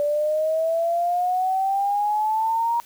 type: exponential sweep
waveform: sine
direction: up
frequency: 580 to 946 Hz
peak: -19 dBFS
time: 0-2.8 s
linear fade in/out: 0 ms
effects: white hiss -50 dBFS RMS until 2.85 s